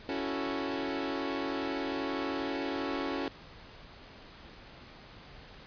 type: chord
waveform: sawtooth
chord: F# minor seventh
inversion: second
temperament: equal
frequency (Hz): 277.2 / 329.6 / 370 / 440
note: C#4 / E4 / F#4 / A4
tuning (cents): 0 / 0 / 0 / 0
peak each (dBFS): -31 / -35 / -35 / -36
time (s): 0.09-3.28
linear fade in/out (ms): 0
effects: pink hiss -51 dBFS RMS until 5.66 s + resampled to 11025 Hz